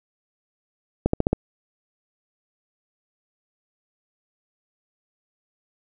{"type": "accelerating click train", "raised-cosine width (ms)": 2, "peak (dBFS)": -5, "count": 5, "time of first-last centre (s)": [1.06, 1.33], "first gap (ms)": 74, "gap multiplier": 0.94, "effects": []}